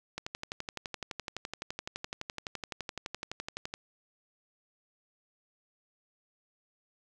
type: click train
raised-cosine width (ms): 0.2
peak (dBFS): -19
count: 43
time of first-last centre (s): 0.18-3.739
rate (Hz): 11.8
effects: none